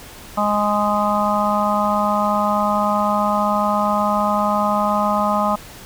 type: harmonic tone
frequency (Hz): 207.7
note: G#3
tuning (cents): 0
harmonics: 1 / 3 / 4 / 5 / 6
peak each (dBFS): -22 / -22 / -22 / -22 / -22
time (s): 0.37-5.56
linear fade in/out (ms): 10
effects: pink hiss -39 dBFS RMS until 5.85 s